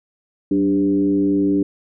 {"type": "tone with frequency modulation", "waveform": "sine", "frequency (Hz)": 293.7, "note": "D4", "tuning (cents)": 0, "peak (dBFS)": -14, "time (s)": [0.51, 1.63], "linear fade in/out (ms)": 5, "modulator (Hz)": 104, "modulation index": 0.77, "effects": []}